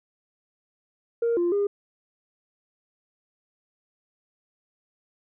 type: tone with pitch steps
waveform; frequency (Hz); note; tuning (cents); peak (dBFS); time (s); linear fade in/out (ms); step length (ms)
sine; 466.4 / 347.5 / 405.3; A#4 / F4 / G#4; +1 / -9 / -42; -19; 1.22-1.67; 5; 150
effects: tanh soft clip ceiling -18 dBFS